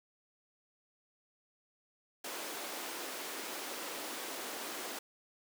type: high-pass noise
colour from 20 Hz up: pink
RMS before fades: -42 dBFS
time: 2.24-4.99 s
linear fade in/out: 5 ms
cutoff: 290 Hz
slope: 24 dB/octave
effects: none